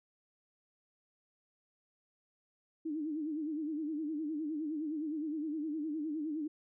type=tone with vibrato; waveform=sine; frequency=306.7 Hz; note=D#4; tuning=25 cents flat; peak=-34 dBFS; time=2.85-6.48 s; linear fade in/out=10 ms; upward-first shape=sine; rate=9.7 Hz; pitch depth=100 cents each way; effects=none